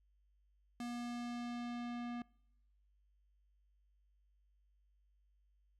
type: tone with low-pass filter sweep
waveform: square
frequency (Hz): 240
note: B3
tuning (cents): -49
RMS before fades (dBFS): -43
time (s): 0.8-2.22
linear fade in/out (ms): 2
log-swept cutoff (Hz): 9700 to 2600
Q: 0.78
effects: noise-tail reverb RT60 0.9 s tail -26 dB re dry + added 50 Hz sine -70 dBFS peak until 5.79 s